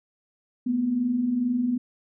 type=tone pair together; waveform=sine; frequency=224.6 / 246.9 Hz; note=A3 / B3; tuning=+36 / 0 cents; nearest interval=major second; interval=164 cents; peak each=-31 / -22 dBFS; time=0.66-1.78 s; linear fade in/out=10 ms; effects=none